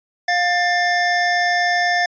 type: tone pair together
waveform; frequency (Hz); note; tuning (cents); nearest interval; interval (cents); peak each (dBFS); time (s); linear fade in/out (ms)
square; 706.1 / 1778; F5 / A6; +19 / +18; octave + major third; 1599; -19; 0.28-2.06; 5
effects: resampled to 16000 Hz